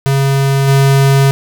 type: tone with level steps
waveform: square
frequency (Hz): 137.1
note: C#3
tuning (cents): -19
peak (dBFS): -10 / -7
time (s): 0.06-1.31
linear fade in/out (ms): 0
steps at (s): 0.67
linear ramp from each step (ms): 20
effects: none